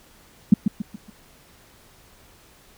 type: tone with echo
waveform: sine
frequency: 207.7 Hz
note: G#3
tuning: in tune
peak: -6 dBFS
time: 0.52-0.54 s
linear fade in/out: 5 ms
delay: 140 ms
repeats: 4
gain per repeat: -8 dB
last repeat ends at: 1.1 s
effects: pink hiss -53 dBFS RMS until 2.77 s